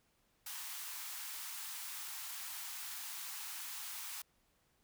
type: high-pass noise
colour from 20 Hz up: white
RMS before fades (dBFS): -45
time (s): 0.46-4.22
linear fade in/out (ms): 5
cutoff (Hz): 790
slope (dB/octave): 48
effects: pink hiss -75 dBFS RMS until 4.83 s